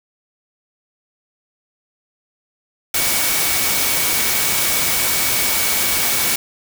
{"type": "tone in noise", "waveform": "sine", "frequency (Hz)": 2252, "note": "C#7", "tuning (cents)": 27, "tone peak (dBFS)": -27, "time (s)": [2.94, 6.36], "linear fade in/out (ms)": 5, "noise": "white", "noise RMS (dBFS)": -18, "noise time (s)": [2.94, 6.36], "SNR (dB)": -12, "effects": []}